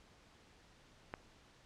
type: click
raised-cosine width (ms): 0.5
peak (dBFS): -26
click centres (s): 1.139
effects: pink hiss -64 dBFS RMS until 1.65 s + low-pass 6000 Hz 12 dB/octave